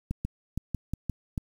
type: clicks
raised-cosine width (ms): 5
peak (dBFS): -17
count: 7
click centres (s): 0.11 / 0.25 / 0.576 / 0.747 / 0.936 / 1.097 / 1.378
effects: 8-bit